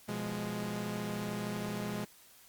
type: chord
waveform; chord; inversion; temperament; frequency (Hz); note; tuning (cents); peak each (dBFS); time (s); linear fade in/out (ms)
sawtooth; F diminished; second; equal; 123.47 / 174.61 / 207.7; Cb3 / F3 / Ab3; 0 / 0 / 0; -38 / -38 / -33; 0.08-2.05; 10
effects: white hiss -59 dBFS RMS until 2.48 s + Opus 48 kbps